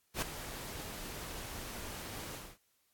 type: noise with ADSR envelope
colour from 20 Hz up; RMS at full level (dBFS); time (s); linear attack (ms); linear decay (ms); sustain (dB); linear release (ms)
pink; -32; 0.14-2.58; 81; 6; -12; 240
effects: white hiss -75 dBFS RMS until 2.93 s + AAC 64 kbps